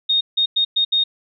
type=tone bursts at uneven times; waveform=sine; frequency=3704 Hz; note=A#7; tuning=12 cents flat; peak=-14 dBFS; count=5; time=0.09-0.21 / 0.37-0.46 / 0.56-0.65 / 0.76-0.85 / 0.92-1.04 s; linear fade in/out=10 ms; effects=none